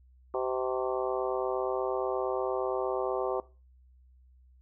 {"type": "harmonic tone with a mistuned harmonic", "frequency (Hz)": 128.5, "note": "C3", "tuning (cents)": -31, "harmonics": [3, 4, 5, 6, 7, 8, 9], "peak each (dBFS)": [-32, -34, -36, -38, -39, -40, -41], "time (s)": [0.34, 3.4], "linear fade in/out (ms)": 2, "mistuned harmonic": 8, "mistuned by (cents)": 55, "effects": ["noise-tail reverb RT60 0.3 s tail -18 dB re dry", "added 63 Hz sine -56 dBFS peak until 4.61 s"]}